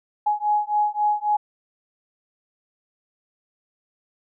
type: beating tone pair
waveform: sine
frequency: 836 / 839.7 Hz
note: G#5 / G#5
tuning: +11 / +19 cents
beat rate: 3.7 Hz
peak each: -22 dBFS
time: 0.26-1.37 s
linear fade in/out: 10 ms
effects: none